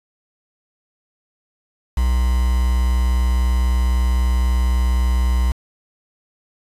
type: tone with quantisation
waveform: triangle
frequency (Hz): 61.9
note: B1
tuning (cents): +5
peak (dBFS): -12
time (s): 1.97-5.52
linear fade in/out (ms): 5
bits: 5
effects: resampled to 32000 Hz